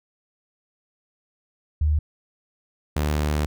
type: tone pair in turn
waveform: sine / sawtooth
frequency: 75.8 / 75.02 Hz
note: D#2 / D2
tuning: -45 / +37 cents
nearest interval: unison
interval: 18 cents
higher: first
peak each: -17 dBFS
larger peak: neither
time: 1.81-1.99 / 2.96-3.46 s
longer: second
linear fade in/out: 5 ms
effects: none